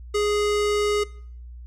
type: tone with low-pass filter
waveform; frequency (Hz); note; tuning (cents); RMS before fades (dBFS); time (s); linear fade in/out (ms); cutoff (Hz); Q
square; 415.3; G#4; 0; -22; 0.14-1.04; 10; 8300; 0.96
effects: noise-tail reverb RT60 0.6 s tail -22 dB re dry + added 60 Hz sine -37 dBFS peak until 1.66 s